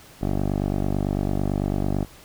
10% pulse tone with low-pass filter, 49 Hz, G1, in tune, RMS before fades -24 dBFS, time 0.21-2.05 s, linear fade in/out 10 ms, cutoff 580 Hz, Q 1.4, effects pink hiss -48 dBFS RMS until 2.24 s

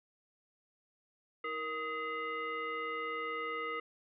sine tone with frequency modulation, 1257 Hz, D#6, 17 cents sharp, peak -35 dBFS, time 1.44-3.8 s, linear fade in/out 5 ms, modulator 789 Hz, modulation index 1.2, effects none

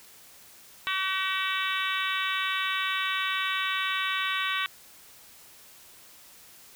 harmonic tone with a mistuned harmonic, 380 Hz, F#4, 46 cents sharp, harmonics 3 / 4 / 5 / 6 / 7 / 8 / 9 / 10, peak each -32 / -33 / -34 / -35 / -35 / -36 / -37 / -37 dBFS, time 0.87-4.66 s, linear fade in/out 0 ms, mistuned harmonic 9, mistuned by +19 cents, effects white hiss -52 dBFS RMS until 6.75 s

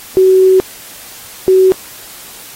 sine tone bursts at uneven times, 376.4 Hz, F#4, 30 cents sharp, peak -4 dBFS, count 2, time 0.17-0.6 / 1.48-1.72 s, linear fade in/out 0 ms, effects white hiss -33 dBFS RMS until 2.55 s + AAC 48 kbps

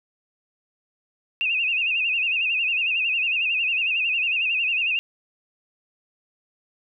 sine tone with vibrato, 2637 Hz, E7, in tune, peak -20 dBFS, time 1.41-4.99 s, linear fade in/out 0 ms, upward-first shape sine, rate 11 Hz, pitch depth 110 cents each way, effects none

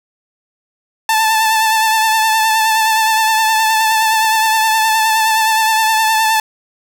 sawtooth tone with vibrato, 881 Hz, A5, 2 cents sharp, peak -7 dBFS, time 1.09-6.4 s, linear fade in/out 2 ms, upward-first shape triangle, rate 9.6 Hz, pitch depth 34 cents each way, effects none

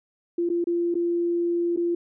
sine tone with dropouts, 344.2 Hz, F4, 25 cents flat, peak -21 dBFS, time 0.38-1.95 s, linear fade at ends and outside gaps 5 ms, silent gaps 0.491-0.499 / 0.642-0.67 / 0.943-0.952 / 1.763-1.772 s, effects none

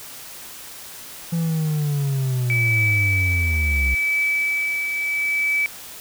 triangle linear sweep, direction down, 169.1 to 64 Hz, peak -17 dBFS, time 1.32-3.95 s, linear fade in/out 10 ms
sine tone with tremolo, 2300 Hz, D7, 37 cents flat, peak -17 dBFS, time 2.5-5.66 s, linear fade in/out 0 ms, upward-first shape triangle, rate 0.73 Hz, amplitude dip 45%
effects white hiss -38 dBFS RMS until 6 s

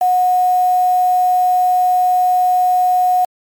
sine tone with quantisation, 730 Hz, F#5, 24 cents flat, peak -10 dBFS, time 0.01-3.25 s, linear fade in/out 5 ms, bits 5, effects MP3 96 kbps

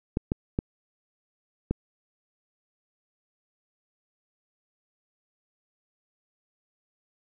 clicks, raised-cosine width 3 ms, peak -12 dBFS, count 4, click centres 0.171 / 0.319 / 0.589 / 1.71 s, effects none

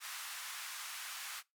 pink band-pass noise, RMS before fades -45 dBFS, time 0-1.43 s, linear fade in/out 50 ms, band 1100 to 15000 Hz, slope 24 dB/octave, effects noise-tail reverb RT60 0.2 s tail -22 dB re dry

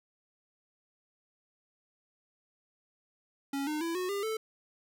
square tone with pitch steps, 277.2 / 304 / 333.5 / 365.8 / 401.2 / 440 Hz, C#4 / D#4 / E4 / F#4 / G4 / A4, 0 / -40 / +20 / -20 / +40 / 0 cents, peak -32 dBFS, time 3.53-4.37 s, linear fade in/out 5 ms, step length 140 ms, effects none

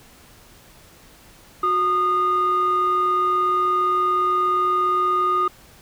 sine tone pair together, 365.1 / 1228 Hz, F#4 / D#6, -23 / -23 cents, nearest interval octave + major sixth, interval 2100 cents, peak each -24 / -16 dBFS, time 1.63-5.48 s, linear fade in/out 5 ms, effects tanh soft clip ceiling -13 dBFS + pink hiss -49 dBFS RMS until 5.81 s

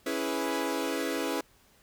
sawtooth chord, C# minor seventh, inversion none, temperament equal, 277.2 / 329.6 / 415.3 / 493.9 Hz, C#4 / E4 / G#4 / B4, 0 / 0 / 0 / 0 cents, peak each -30 / -30 / -32 / -31 dBFS, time 0.06-1.41 s, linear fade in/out 5 ms, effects pink hiss -62 dBFS RMS until 1.82 s

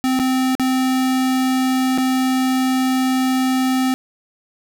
square tone with dropouts, 259.3 Hz, C4, 15 cents flat, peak -16 dBFS, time 0.04-3.94 s, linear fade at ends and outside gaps 0 ms, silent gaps 0.191-0.198 / 0.552-0.597 / 1.977-1.983 s, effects none

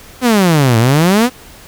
sawtooth exponential two-way sweep, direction down then up, 261.6 to 110 to 261.6 Hz, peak -4 dBFS, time 0.21-1.3 s, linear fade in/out 50 ms, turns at 0.78 s, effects pink hiss -38 dBFS RMS until 1.67 s

